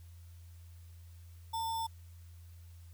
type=tone with sample-and-hold; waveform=sine; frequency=904 Hz; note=A5; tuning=47 cents sharp; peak=-33 dBFS; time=1.53-1.87 s; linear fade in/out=10 ms; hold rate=4410 Hz; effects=added 85 Hz sine -50 dBFS peak until 2.93 s + white hiss -67 dBFS RMS until 2.93 s